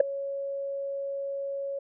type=tone with ADSR envelope; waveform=sine; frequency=554.4 Hz; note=C#5; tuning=in tune; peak=-9 dBFS; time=0-1.79 s; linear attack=5 ms; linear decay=7 ms; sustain=-21 dB; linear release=6 ms; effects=tanh soft clip ceiling -10 dBFS